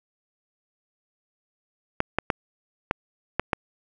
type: clicks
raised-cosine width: 0.5 ms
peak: -6 dBFS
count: 6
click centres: 2.004 / 2.186 / 2.302 / 2.911 / 3.396 / 3.532 s
effects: none